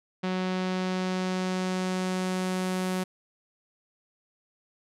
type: tone with low-pass filter sweep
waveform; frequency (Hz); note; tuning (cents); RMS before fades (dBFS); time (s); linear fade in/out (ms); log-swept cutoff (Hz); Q
sawtooth; 185; F#3; 0; -29; 0.23-3.04; 10; 3900 to 12000; 1
effects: none